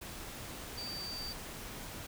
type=tone in noise; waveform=sine; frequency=4637 Hz; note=D8; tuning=23 cents flat; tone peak=-40 dBFS; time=0.77-1.33 s; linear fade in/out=10 ms; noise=pink; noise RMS=-45 dBFS; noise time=0.01-2.07 s; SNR=+2 dB; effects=none